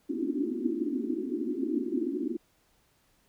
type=band-pass noise; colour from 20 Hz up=white; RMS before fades=-31 dBFS; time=0.09-2.37 s; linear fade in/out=10 ms; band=230 to 370 Hz; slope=96 dB/octave; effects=pink hiss -68 dBFS RMS until 3.28 s